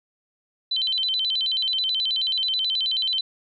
sine tone with vibrato, 3518 Hz, A7, 1 cent flat, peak -21 dBFS, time 0.71-3.21 s, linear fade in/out 5 ms, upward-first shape square, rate 9.3 Hz, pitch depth 220 cents each way, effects none

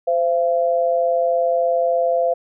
sine tone pair together, 516.7 / 680 Hz, C5 / F5, -22 / -46 cents, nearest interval perfect fourth, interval 476 cents, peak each -18 dBFS, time 0.07-2.34 s, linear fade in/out 10 ms, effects none

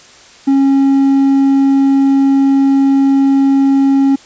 sine tone with hard clipping, 273.3 Hz, C#4, 24 cents flat, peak -8 dBFS, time 0.47-4.16 s, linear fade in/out 10 ms, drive 3 dB, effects white hiss -40 dBFS RMS until 4.25 s + resampled to 16000 Hz

